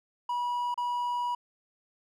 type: tone with dropouts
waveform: triangle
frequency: 971 Hz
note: B5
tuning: 30 cents flat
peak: -26 dBFS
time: 0.29-1.35 s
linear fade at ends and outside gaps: 5 ms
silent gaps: 0.743-0.776 s
effects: none